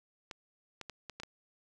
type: clicks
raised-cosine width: 0.2 ms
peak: -25 dBFS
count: 6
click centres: 0.312 / 0.813 / 0.897 / 1.097 / 1.2 / 1.234 s
effects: none